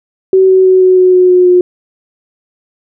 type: tone with pitch steps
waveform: sine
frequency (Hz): 379 / 376.2 / 373.4 / 370.6 / 367.8 / 365 / 362.3 / 359.6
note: F#4 / F#4 / F#4 / F#4 / F#4 / F#4 / F#4 / F#4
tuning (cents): +42 / +29 / +16 / +3 / -10 / -24 / -36 / -49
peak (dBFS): -3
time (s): 0.33-1.61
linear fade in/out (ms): 2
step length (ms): 160
effects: none